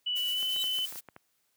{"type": "tone with pitch glide", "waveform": "sine", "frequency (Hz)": [2960, 3027], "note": ["F#7", "F#7"], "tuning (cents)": [0, 39], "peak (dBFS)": -28, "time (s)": [0.06, 0.86], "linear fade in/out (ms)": 10, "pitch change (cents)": 39, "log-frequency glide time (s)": [0.31, 0.43]}
{"type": "noise with tremolo", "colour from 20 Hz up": "blue", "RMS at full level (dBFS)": -40, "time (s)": [0.15, 1.01], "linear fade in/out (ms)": 20, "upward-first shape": "sine", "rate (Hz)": 8.6, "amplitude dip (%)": 35}
{"type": "clicks", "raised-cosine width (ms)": 0.5, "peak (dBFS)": -31, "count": 8, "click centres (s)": [0.428, 0.563, 0.641, 0.787, 0.925, 0.958, 1.087, 1.164]}
{"type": "tone with exponential growth", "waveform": "sawtooth", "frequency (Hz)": 3847, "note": "B7", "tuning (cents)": -46, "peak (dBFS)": -29, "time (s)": [0.47, 0.63], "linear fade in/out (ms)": 5, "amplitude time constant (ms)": 33}
{"effects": ["white hiss -74 dBFS RMS until 1.56 s", "high-pass 80 Hz 12 dB/octave"]}